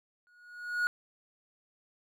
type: tone with exponential growth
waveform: triangle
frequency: 1450 Hz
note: F#6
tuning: 35 cents flat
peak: -22 dBFS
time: 0.27-0.87 s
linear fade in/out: 0 ms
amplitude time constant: 130 ms
effects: none